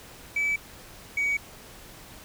sine tone pair in turn, 2300 / 2259 Hz, D7 / C#7, -37 / +32 cents, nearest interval unison, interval 31 cents, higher first, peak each -21 dBFS, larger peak neither, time 0.36-0.56 / 1.17-1.37 s, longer neither, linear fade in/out 5 ms, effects tanh soft clip ceiling -21 dBFS + pink hiss -47 dBFS RMS until 2.24 s

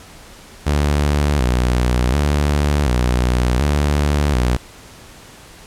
sawtooth tone with vibrato, 67 Hz, C2, 42 cents sharp, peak -10 dBFS, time 0.66-4.57 s, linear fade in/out 10 ms, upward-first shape square, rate 0.68 Hz, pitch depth 150 cents each way, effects pink hiss -41 dBFS RMS until 5.66 s + low-pass 11000 Hz 12 dB/octave

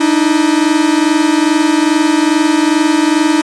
45% pulse tone pair together, 298.3 / 320.7 Hz, D4 / E4, +27 / -48 cents, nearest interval minor second, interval 125 cents, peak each -12 dBFS, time 0-3.42 s, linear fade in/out 10 ms, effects resampled to 22050 Hz

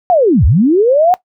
sine linear two-way sweep, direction down then up, 749 to 57.4 to 749 Hz, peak -6 dBFS, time 0.1-1.14 s, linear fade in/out 0 ms, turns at 0.45 s, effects noise-tail reverb RT60 0.1 s tail -18 dB re dry

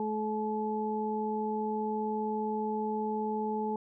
harmonic tone, 214.9 Hz, A3, 41 cents flat, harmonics 1 / 2 / 4, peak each -34 / -34 / -34 dBFS, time 0-3.76 s, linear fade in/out 2 ms, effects none

